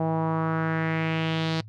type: tone with low-pass filter sweep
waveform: sawtooth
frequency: 161.3 Hz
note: E3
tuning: 37 cents flat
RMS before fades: -26 dBFS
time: 0-1.61 s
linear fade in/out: 5 ms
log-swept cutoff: 750 to 4400 Hz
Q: 2.8
effects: noise-tail reverb RT60 0.1 s tail -24 dB re dry + added 107 Hz sine -41 dBFS peak until 1.68 s